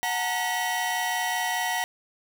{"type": "tone cluster", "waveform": "45% pulse", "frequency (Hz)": [732, 856, 921, 1931, 3081], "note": ["F#5", "A5", "A#5", "B6", "G7"], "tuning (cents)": [-19, -48, -21, -39, -31], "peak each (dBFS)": [-30, -38, -32, -29, -36], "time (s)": [0.03, 1.84], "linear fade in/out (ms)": 0, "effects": []}